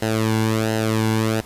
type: tone with flanger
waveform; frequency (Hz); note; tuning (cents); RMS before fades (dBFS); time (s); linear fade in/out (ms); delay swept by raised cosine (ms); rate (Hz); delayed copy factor
sawtooth; 110.5; A2; +8; -20; 0.02-1.41; 5; 0.86 to 1.62; 1.4; -0.75
effects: pink hiss -43 dBFS RMS until 1.45 s + resampled to 32000 Hz